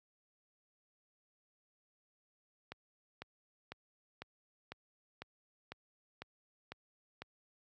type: click train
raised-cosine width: 0.3 ms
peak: -28 dBFS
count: 10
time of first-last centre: 2.72-7.22 s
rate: 2 Hz
effects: high-pass 60 Hz 12 dB/octave